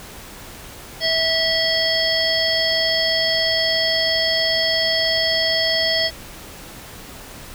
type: harmonic tone with a mistuned harmonic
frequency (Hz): 653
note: E5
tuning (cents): -17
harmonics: 1 / 3 / 5 / 7 / 8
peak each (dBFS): -23 / -23 / -23 / -23 / -23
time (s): 1-6.11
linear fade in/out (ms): 50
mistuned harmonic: 7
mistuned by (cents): -36
effects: pink hiss -38 dBFS RMS until 7.54 s